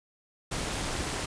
pink noise with amplitude modulation, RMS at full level -30 dBFS, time 0.51-1.26 s, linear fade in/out 10 ms, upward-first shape sine, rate 249 Hz, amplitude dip 55%, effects resampled to 22050 Hz

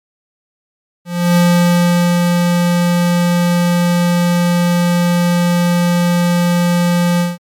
square tone with ADSR envelope, 174.61 Hz, F3, in tune, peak -8 dBFS, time 1.05-7.38 s, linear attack 310 ms, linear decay 840 ms, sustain -3 dB, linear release 180 ms, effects MP3 64 kbps

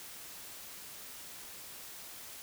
silence, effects white hiss -48 dBFS RMS until 2.42 s

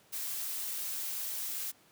blue noise, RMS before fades -37 dBFS, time 0.12-1.72 s, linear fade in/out 20 ms, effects pink hiss -63 dBFS RMS until 1.91 s + high-pass 150 Hz 12 dB/octave

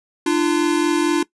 square tone pair together, 298.7 / 343.1 Hz, D4 / F4, +29 / -31 cents, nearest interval major second, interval 240 cents, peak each -19 dBFS, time 0.26-1.23 s, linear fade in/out 5 ms, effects noise-tail reverb RT60 0.1 s tail -20 dB re dry + resampled to 24000 Hz

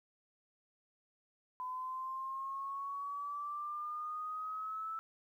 sine exponential sweep, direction up, 1008 to 1318.5 Hz, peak -38 dBFS, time 1.6-4.99 s, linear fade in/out 0 ms, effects 12-bit

